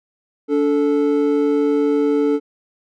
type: tone pair together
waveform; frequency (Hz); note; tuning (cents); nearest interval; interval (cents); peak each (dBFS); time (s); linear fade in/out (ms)
triangle; 288.1 / 440; D4 / A4; -33 / 0; perfect fifth; 733; -15; 0.48-2.4; 50
effects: none